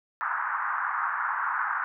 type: band-pass noise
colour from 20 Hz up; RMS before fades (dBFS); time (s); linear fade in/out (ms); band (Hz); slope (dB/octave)
white; -29; 0.21-1.84; 0; 910 to 1600; 48
effects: none